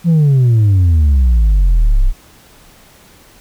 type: exponential sweep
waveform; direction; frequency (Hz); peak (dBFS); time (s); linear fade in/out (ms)
sine; down; 174.61 to 30.11; -4; 0.04-2.13; 50
effects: tanh soft clip ceiling -6 dBFS + pink hiss -44 dBFS RMS until 3.4 s